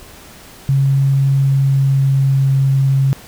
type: tone with pitch glide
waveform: sine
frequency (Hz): 136.8 to 135.54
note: C#3 to C#3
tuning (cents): -23 to -39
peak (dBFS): -10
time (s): 0.69-3.13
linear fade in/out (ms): 0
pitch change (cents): -16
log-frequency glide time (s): 1.33-2.52
effects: pink hiss -39 dBFS RMS until 3.27 s